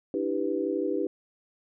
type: chord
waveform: sine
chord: E minor seventh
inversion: third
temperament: equal with one note detuned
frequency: 293.7 / 325.8 / 392 / 493.9 Hz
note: D4 / E4 / G4 / B4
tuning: 0 / -20 / 0 / 0 cents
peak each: -32 / -31 / -30 / -32 dBFS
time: 0.14-1.07 s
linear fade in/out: 2 ms
effects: none